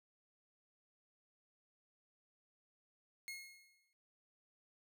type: tone with exponential decay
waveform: sawtooth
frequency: 2159 Hz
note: C#7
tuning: 46 cents flat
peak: -39 dBFS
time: 3.28-3.93 s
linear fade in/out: 0 ms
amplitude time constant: 140 ms
effects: none